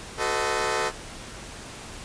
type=chord; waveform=15% pulse; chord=F# diminished seventh; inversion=none; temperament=equal with one note detuned; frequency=370 / 440 / 509.8 / 622.3 Hz; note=F#4 / A4 / C5 / Eb5; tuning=0 / 0 / -45 / 0 cents; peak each=-25 / -21 / -24 / -24 dBFS; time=0.17-0.92 s; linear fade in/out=50 ms; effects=pink hiss -40 dBFS RMS until 2.04 s + resampled to 22050 Hz